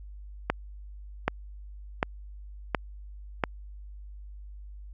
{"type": "accelerating click train", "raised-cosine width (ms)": 0.5, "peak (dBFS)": -8, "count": 5, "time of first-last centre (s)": [0.5, 3.438], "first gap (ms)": 780, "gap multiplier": 0.96, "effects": ["added 50 Hz sine -41 dBFS peak until 4.93 s"]}